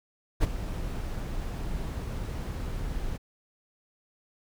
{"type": "noise with ADSR envelope", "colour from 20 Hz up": "brown", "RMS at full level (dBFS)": -20, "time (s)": [0.4, 3.18], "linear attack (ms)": 33, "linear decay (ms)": 23, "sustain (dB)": -13, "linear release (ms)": 21, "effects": []}